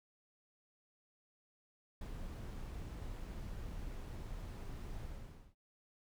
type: noise with ADSR envelope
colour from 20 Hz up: brown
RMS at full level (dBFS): -43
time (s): 2.01-5.55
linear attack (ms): 4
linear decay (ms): 66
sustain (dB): -2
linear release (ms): 520
effects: noise-tail reverb RT60 0.2 s tail -26 dB re dry